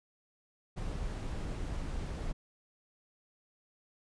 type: noise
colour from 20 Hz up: brown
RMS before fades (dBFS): -37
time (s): 0.76-2.33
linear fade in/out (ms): 20
effects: resampled to 22050 Hz